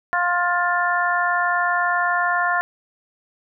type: harmonic tone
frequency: 352.4 Hz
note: F4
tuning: 16 cents sharp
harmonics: 2 / 3 / 4 / 5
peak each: -23 / -23 / -23 / -23 dBFS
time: 0.13-2.61 s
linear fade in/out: 0 ms
effects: none